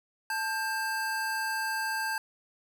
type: tone pair together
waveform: square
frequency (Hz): 880 / 1590.8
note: A5 / G6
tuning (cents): 0 / +25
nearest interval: minor seventh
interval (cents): 1025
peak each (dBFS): -34 / -32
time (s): 0.3-2.18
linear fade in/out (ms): 2
effects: none